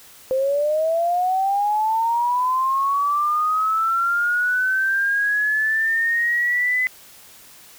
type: linear sweep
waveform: sine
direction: up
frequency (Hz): 516 to 2023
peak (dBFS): -17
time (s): 0.31-6.87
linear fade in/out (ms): 0
effects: white hiss -46 dBFS RMS until 7.78 s